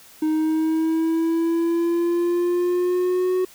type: exponential sweep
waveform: triangle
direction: up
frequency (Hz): 310.5 to 370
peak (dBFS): -16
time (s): 0.22-3.45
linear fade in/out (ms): 5
effects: white hiss -48 dBFS RMS until 3.54 s